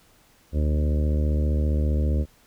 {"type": "harmonic tone with a mistuned harmonic", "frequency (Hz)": 75.1, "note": "D2", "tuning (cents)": 39, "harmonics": [1, 2, 3, 4, 5, 6, 7, 8], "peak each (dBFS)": [-20, -31, -31, -35, -38, -40, -37, -43], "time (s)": [0.52, 2.26], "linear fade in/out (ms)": 50, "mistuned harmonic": 1, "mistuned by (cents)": -37, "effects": ["pink hiss -58 dBFS RMS until 2.46 s"]}